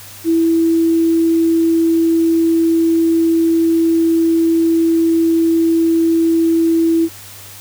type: tone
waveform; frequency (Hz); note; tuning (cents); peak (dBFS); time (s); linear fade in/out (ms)
sine; 329.6; E4; 0; -10; 0.24-7.09; 50
effects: added 99 Hz sine -42 dBFS peak until 7.6 s + white hiss -36 dBFS RMS until 7.6 s